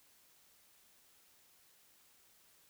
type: silence
effects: white hiss -67 dBFS RMS until 2.69 s